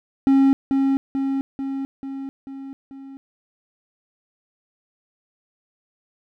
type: tone with echo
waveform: triangle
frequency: 271.4 Hz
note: C#4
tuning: 36 cents flat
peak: -10 dBFS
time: 0.27-0.53 s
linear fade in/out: 0 ms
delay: 440 ms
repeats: 6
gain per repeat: -4 dB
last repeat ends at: 3.17 s
effects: none